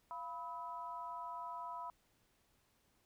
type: tone with amplitude modulation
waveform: sine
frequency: 987.8 Hz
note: B5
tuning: in tune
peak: -38 dBFS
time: 0.11-1.9 s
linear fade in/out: 0 ms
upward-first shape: sine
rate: 296 Hz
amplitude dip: 95%
effects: pink hiss -75 dBFS RMS until 3.05 s